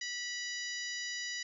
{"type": "harmonic tone with a mistuned harmonic", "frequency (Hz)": 975, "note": "B5", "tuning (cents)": -23, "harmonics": [2, 3, 4, 5, 6, 7], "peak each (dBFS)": [-40, -46, -46, -43, -45, -48], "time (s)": [0.01, 1.43], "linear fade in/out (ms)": 5, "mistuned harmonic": 3, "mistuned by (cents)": 15, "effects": []}